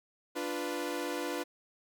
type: chord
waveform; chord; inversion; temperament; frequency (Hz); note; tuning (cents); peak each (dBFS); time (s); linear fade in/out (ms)
sawtooth; B diminished; first; equal; 293.7 / 349.2 / 493.9; D4 / F4 / B4; 0 / 0 / 0; -34; 0.35-1.44; 20
effects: none